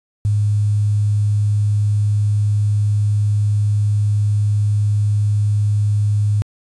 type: tone with quantisation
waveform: sine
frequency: 103.83 Hz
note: G#2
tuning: in tune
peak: -13 dBFS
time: 0.25-6.42 s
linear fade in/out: 0 ms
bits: 7
effects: resampled to 24000 Hz